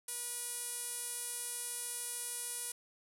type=tone with band-pass filter; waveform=sawtooth; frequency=483.6 Hz; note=B4; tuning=36 cents flat; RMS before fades=-41 dBFS; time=0.08-2.72 s; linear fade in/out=5 ms; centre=10000 Hz; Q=3; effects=none